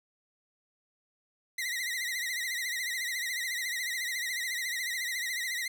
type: tone with vibrato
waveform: sawtooth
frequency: 1975.5 Hz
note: B6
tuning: in tune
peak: -28 dBFS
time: 1.58-5.68 s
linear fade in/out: 5 ms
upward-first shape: triangle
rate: 14 Hz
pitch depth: 120 cents each way
effects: none